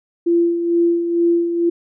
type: tone with tremolo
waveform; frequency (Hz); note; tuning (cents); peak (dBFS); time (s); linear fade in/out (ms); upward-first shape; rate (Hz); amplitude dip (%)
sine; 341.3; F4; -40; -11; 0.26-1.7; 10; sine; 2.2; 55
effects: none